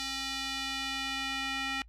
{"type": "tone with band-pass filter sweep", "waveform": "square", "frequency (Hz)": 269.2, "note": "C4", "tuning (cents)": 49, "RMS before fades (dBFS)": -35, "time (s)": [0, 1.82], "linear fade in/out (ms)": 0, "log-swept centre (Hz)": [4100, 2500], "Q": 1.5, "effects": ["noise-tail reverb RT60 0.1 s tail -24 dB re dry", "added 55 Hz sine -51 dBFS peak until 1.88 s"]}